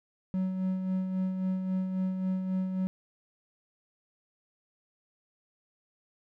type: tone with tremolo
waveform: triangle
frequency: 187.1 Hz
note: F#3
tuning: 20 cents sharp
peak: -24 dBFS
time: 0.34-2.87 s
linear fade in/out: 0 ms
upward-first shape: sine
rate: 3.7 Hz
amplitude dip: 45%
effects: none